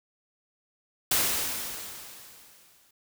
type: noise with exponential decay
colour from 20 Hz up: white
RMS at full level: -23 dBFS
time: 1.11-2.91 s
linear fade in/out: 5 ms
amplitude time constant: 390 ms
effects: none